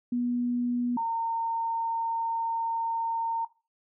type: tone pair in turn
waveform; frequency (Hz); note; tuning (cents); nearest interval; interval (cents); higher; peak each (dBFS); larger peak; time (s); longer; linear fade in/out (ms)
sine; 243.3 / 914.6; B3 / A#5; -26 / -33; octave + major seventh; 2293; second; -25 / -26; first; 0.12-0.97 / 0.97-3.45; second; 5
effects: noise-tail reverb RT60 0.3 s tail -18 dB re dry